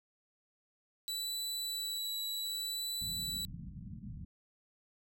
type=tone with vibrato; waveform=sawtooth; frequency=3951 Hz; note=B7; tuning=in tune; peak=-33 dBFS; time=1.08-3.45 s; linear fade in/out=0 ms; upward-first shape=sine; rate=0.66 Hz; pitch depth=9 cents each way
type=low-pass noise; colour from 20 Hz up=white; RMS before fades=-46 dBFS; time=3.01-4.25 s; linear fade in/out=5 ms; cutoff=220 Hz; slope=48 dB/octave
effects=none